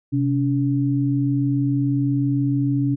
sine tone pair together, 130.08 / 283.7 Hz, C3 / C#4, -10 / +40 cents, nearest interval octave + minor second, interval 1350 cents, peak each -20 dBFS, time 0.12-2.96 s, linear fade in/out 20 ms, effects none

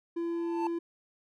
triangle tone, 338.2 Hz, E4, 44 cents sharp, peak -28 dBFS, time 0.16-0.79 s, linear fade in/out 10 ms
triangle tone with exponential growth, 888 Hz, A5, 16 cents sharp, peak -26 dBFS, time 0.23-0.67 s, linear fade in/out 2 ms, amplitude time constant 94 ms
effects none

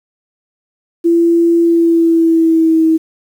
sine tone with pitch glide, 337.5 to 321.1 Hz, E4 to E4, +41 to -45 cents, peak -7 dBFS, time 1.04-2.98 s, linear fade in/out 20 ms, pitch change -86 cents, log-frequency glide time 1.64-2.86 s, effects 7-bit

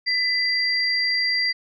sine tone pair together, 2004 / 4733 Hz, B6 / D8, +25 / +13 cents, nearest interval octave + minor third, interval 1488 cents, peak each -22 dBFS, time 0.06-1.53 s, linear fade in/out 20 ms, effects none

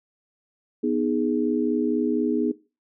sine chord, G# minor, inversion first, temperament equal, 246.9 / 311.1 / 415.3 Hz, B3 / D#4 / G#4, 0 / 0 / 0 cents, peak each -24 / -25 / -26 dBFS, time 0.83-2.52 s, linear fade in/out 10 ms, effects noise-tail reverb RT60 0.3 s tail -18 dB re dry

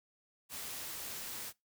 white noise, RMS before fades -43 dBFS, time 0.49-1.53 s, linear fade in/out 50 ms, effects noise-tail reverb RT60 0.2 s tail -23 dB re dry

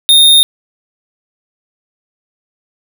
square tone, 3675 Hz, A#7, 25 cents flat, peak -4 dBFS, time 0.09-0.43 s, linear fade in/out 0 ms, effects none

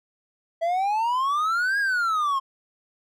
triangle exponential two-way sweep, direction up then down, 655 to 1661.2 to 1058 Hz, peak -19 dBFS, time 0.61-2.4 s, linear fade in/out 20 ms, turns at 1.79 s, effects none

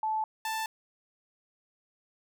sine / sawtooth tone pair in turn, 871 / 883.2 Hz, A5 / A5, -18 / +6 cents, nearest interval unison, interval 24 cents, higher second, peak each -27 / -27 dBFS, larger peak neither, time 0.03-0.24 / 0.45-0.66 s, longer neither, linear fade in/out 2 ms, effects none

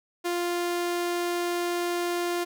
sawtooth tone, 349.2 Hz, F4, in tune, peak -22 dBFS, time 0.24-2.45 s, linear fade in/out 20 ms, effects none

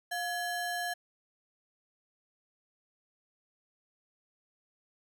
square ring-modulated tone, 1200 Hz, D6, 37 cents sharp, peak -30 dBFS, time 0.11-0.94 s, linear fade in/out 10 ms, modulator 492 Hz, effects none

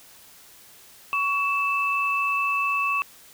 sine tone pair together, 1123.9 / 2637 Hz, C#6 / E7, +24 / 0 cents, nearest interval octave + minor third, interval 1476 cents, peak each -24 dBFS, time 1.13-3.02 s, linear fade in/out 0 ms, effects white hiss -50 dBFS RMS until 3.33 s

